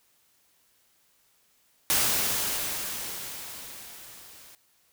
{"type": "noise with level ramp", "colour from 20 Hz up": "white", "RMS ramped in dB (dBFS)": [-23, -51], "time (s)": [1.9, 4.55], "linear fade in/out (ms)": 0, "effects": ["white hiss -66 dBFS RMS until 4.92 s"]}